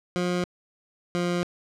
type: tone pair in turn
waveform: 20% pulse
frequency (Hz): 178.1 / 175.65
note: F3 / F3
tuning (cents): +34 / +10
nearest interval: unison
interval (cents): 24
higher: first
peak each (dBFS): -19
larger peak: neither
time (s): 0.16-0.44 / 1.15-1.43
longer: neither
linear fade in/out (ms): 0
effects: low-pass 7000 Hz 12 dB/octave